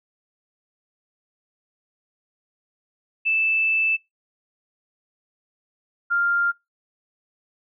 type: tone pair in turn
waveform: sine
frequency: 2637 / 1396.9 Hz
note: E7 / F6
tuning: 0 / 0 cents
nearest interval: major seventh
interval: 1100 cents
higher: first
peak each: -18 dBFS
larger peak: neither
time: 3.25-3.97 / 6.1-6.52 s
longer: first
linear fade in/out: 20 ms
effects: noise-tail reverb RT60 0.2 s tail -24 dB re dry